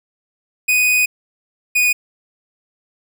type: tone pair in turn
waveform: 45% pulse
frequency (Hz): 2489 / 2473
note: D#7 / D#7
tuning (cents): 0 / -11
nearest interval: unison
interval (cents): 11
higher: first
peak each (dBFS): -12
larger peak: neither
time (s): 0.68-1.06 / 1.75-1.93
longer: first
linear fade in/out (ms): 10
effects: none